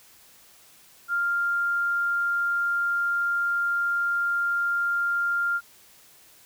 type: tone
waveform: sine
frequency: 1396.9 Hz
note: F6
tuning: in tune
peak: -22 dBFS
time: 1.08-5.61 s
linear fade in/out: 50 ms
effects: white hiss -54 dBFS RMS until 6.45 s